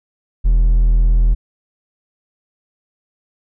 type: tone with hard clipping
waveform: triangle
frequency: 41.2 Hz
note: E1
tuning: in tune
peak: -10 dBFS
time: 0.44-1.35 s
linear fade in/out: 20 ms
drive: 6 dB
effects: none